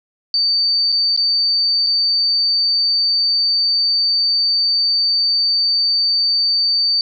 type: tone with dropouts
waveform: sine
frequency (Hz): 4591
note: D8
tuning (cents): -40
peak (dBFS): -13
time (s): 0.34-7.01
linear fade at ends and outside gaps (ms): 1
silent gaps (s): 0.92-0.924 / 1.164-1.175 / 1.865-1.869
effects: none